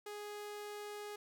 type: tone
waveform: sawtooth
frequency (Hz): 415.3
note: G#4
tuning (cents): 0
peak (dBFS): -40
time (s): 0.06-1.16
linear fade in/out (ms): 5
effects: none